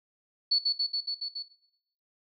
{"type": "tone with echo", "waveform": "sine", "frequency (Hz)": 4435, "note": "C#8", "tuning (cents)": 0, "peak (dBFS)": -20, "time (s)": [0.51, 0.59], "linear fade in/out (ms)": 10, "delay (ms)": 140, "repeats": 6, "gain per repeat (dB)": -2, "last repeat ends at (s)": 1.43, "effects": ["noise-tail reverb RT60 0.8 s tail -17 dB re dry", "MP3 32 kbps"]}